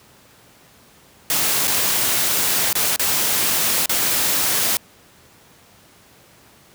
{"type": "noise with dropouts", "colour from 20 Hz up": "white", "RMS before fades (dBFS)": -19, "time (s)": [1.3, 4.77], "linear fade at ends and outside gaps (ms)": 1, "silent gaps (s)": [[1.673, 1.678], [2.729, 2.753], [2.961, 2.995], [3.859, 3.894]], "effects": ["pink hiss -50 dBFS RMS until 6.74 s", "high-pass 80 Hz 12 dB/octave"]}